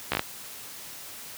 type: slowing click train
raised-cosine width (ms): 0.3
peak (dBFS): -8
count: 5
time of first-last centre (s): 0.12-0.194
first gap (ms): 14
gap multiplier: 1.19
effects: white hiss -42 dBFS RMS until 1.37 s + high-pass 60 Hz 12 dB/octave